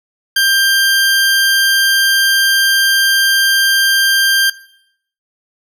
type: tone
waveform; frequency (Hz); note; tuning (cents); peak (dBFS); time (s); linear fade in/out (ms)
20% pulse; 1585; G6; +19; -5; 0.36-4.5; 5
effects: noise-tail reverb RT60 0.7 s tail -19 dB re dry